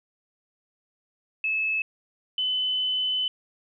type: tone pair in turn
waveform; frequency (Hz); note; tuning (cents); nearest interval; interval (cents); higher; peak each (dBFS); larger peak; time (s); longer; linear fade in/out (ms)
sine; 2600 / 3022; E7 / F#7; -24 / +36; minor third; 260; second; -23; neither; 1.44-1.82 / 2.38-3.28; second; 2
effects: none